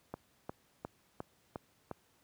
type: click train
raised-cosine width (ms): 1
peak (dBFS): -25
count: 6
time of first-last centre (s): 0.14-1.913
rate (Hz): 2.82
effects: pink hiss -70 dBFS RMS until 2.23 s + high-pass 80 Hz 12 dB/octave